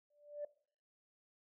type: tone with exponential growth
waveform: sine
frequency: 587.3 Hz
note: D5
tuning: in tune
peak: -36 dBFS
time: 0.1-0.45 s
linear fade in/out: 5 ms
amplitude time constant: 74 ms
effects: noise-tail reverb RT60 0.5 s tail -19 dB re dry + tanh soft clip ceiling -33 dBFS